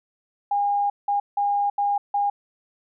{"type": "tone bursts at uneven times", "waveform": "sine", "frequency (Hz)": 812, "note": "G#5", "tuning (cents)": -39, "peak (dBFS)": -19, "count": 5, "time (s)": [[0.51, 0.9], [1.08, 1.2], [1.37, 1.7], [1.78, 1.98], [2.14, 2.3]], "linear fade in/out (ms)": 5, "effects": []}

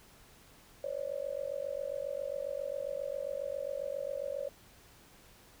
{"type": "tone with amplitude modulation", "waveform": "sine", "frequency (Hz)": 559, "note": "C#5", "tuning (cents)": 14, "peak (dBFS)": -30, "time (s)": [0.84, 4.49], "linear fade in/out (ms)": 2, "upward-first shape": "sine", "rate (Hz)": 47.4, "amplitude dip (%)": 100, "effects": ["pink hiss -59 dBFS RMS until 5.6 s"]}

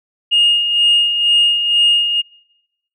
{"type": "tone with tremolo", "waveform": "sine", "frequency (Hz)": 2847, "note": "F7", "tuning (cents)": 33, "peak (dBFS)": -7, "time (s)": [0.31, 2.22], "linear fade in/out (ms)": 20, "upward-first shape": "sine", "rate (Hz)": 2.1, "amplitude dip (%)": 60, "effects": ["noise-tail reverb RT60 1.0 s tail -25 dB re dry", "tanh soft clip ceiling -5 dBFS"]}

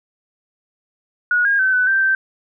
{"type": "tone with pitch steps", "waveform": "sine", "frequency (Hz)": [1455, 1625, 1533, 1499, 1567, 1557], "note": ["F#6", "G#6", "G6", "F#6", "G6", "G6"], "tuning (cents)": [-29, -38, -39, 22, -1, -12], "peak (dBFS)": -13, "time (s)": [1.31, 2.15], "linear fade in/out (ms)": 2, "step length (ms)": 140, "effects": []}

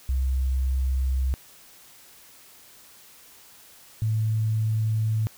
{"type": "tone pair in turn", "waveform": "sine", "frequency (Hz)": [65.41, 109.77], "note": ["C2", "A2"], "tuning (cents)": [0, -4], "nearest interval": "major sixth", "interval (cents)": 896, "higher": "second", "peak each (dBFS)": -21, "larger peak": "neither", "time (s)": [[0.09, 1.34], [4.02, 5.27]], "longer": "neither", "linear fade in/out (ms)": 0, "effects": ["white hiss -51 dBFS RMS until 5.37 s"]}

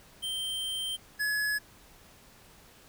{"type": "tone pair in turn", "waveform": "square", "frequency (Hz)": [3136, 1695.2], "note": ["G7", "G#6"], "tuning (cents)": [0, 35], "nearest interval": "major seventh", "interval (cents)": 1065, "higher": "first", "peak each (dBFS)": [-32, -28], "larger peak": "second", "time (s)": [[0.22, 0.97], [1.19, 1.59]], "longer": "first", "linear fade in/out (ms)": 20, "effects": ["pink hiss -56 dBFS RMS until 2.88 s"]}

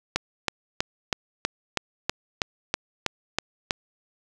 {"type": "click train", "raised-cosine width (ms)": 0.2, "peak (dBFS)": -5, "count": 12, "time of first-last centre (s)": [0.16, 3.708], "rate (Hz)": 3.1, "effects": ["7-bit"]}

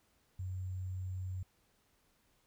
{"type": "tone with sample-and-hold", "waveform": "sine", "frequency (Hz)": 92.5, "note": "F#2", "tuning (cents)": 0, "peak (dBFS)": -37, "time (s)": [0.39, 1.43], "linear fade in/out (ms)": 5, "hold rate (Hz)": 7350, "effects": ["pink hiss -73 dBFS RMS until 2.46 s"]}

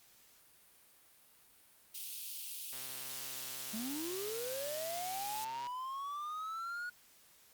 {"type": "high-pass noise", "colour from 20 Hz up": "white", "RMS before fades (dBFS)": -44, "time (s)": [1.94, 5.45], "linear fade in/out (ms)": 10, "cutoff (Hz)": 2600, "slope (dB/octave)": 48}
{"type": "click train", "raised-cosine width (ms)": 0.2, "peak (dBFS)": -33, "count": 386, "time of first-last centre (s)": [2.73, 5.669], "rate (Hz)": 131}
{"type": "linear sweep", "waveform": "triangle", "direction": "up", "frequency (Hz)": [207.7, 1461], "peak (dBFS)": -37, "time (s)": [3.73, 6.9], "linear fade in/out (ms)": 10}
{"effects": ["white hiss -64 dBFS RMS until 7.53 s", "Opus 48 kbps"]}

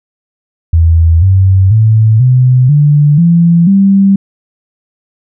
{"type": "tone with pitch steps", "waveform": "sine", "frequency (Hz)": [82.41, 95.21, 110, 127.09, 146.84, 169.65, 196.01], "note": ["E2", "G2", "A2", "C3", "D3", "F3", "G3"], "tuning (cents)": [0, -50, 0, -50, 0, -50, 0], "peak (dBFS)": -3, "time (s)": [0.73, 4.16], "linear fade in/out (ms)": 5, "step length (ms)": 490, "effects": []}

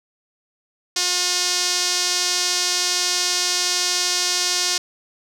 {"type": "tone with band-pass filter", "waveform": "sawtooth", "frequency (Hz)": 358.7, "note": "F4", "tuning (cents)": 46, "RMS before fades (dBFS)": -21, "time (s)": [0.96, 4.78], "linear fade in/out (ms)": 5, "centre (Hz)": 5400, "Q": 2.3, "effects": []}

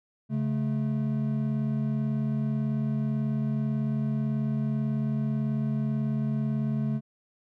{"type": "tone pair together", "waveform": "triangle", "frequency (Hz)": [138.59, 216.8], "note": ["C#3", "A3"], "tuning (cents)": [0, -25], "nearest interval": "minor sixth", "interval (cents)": 775, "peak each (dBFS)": [-26, -26], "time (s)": [0.29, 7.01], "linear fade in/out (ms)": 50, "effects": []}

